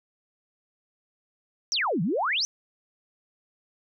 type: exponential two-way sweep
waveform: sine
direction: down then up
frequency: 6150 to 149.6 to 6150 Hz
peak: -23 dBFS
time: 1.72-2.45 s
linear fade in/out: 0 ms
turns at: 2.02 s
effects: none